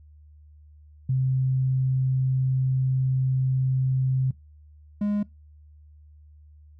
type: tone pair in turn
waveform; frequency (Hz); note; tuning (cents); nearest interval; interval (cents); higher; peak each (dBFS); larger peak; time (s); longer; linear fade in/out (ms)
sine / triangle; 130.81 / 206.3; C3 / G#3; 0 / -11; minor sixth; 789; second; -20; neither; 1.09-4.31 / 5.01-5.23; first; 5
effects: noise-tail reverb RT60 0.2 s tail -22 dB re dry + added 75 Hz sine -48 dBFS peak until 6.79 s